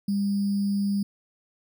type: tone with sample-and-hold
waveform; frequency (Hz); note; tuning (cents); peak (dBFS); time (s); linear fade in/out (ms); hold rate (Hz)
sine; 200; G3; +35; -22; 0.08-1.03; 5; 4900
effects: none